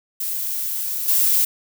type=noise with level steps; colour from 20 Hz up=violet; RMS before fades=-25 / -17 dBFS; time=0.2-1.45 s; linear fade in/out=5 ms; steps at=1.08 s; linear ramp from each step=5 ms; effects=none